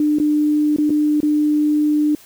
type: tone with dropouts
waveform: sine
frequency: 299.6 Hz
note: D4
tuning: 35 cents sharp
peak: -13 dBFS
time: 0-2.15 s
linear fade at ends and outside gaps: 2 ms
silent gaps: 0.186-0.199 / 0.763-0.784 / 0.896-0.903 / 1.204-1.23 s
effects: white hiss -46 dBFS RMS until 2.25 s